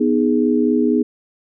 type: chord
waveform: sine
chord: G# minor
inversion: first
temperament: equal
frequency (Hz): 246.9 / 311.1 / 415.3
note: B3 / D#4 / G#4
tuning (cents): 0 / 0 / 0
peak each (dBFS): -16 / -18 / -19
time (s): 0-1.03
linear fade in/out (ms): 10
effects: none